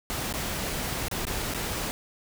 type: noise with dropouts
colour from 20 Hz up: pink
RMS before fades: -31 dBFS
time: 0.1-1.91 s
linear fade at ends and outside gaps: 0 ms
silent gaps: 0.326-0.339 / 1.083-1.113 / 1.252-1.269 / 1.538-1.546 s
effects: none